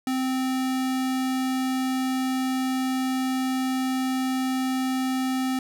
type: tone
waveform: square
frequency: 260 Hz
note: C4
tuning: 11 cents flat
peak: -24 dBFS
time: 0.07-5.59 s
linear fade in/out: 2 ms
effects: none